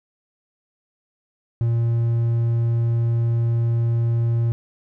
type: tone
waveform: triangle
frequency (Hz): 116.54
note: A#2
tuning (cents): 0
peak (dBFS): -15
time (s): 1.61-4.52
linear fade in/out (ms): 0
effects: none